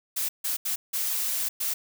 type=noise bursts at uneven times; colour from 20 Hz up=blue; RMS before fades=-28 dBFS; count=5; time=0.16-0.29 / 0.44-0.57 / 0.65-0.76 / 0.93-1.49 / 1.6-1.74 s; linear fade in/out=10 ms; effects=none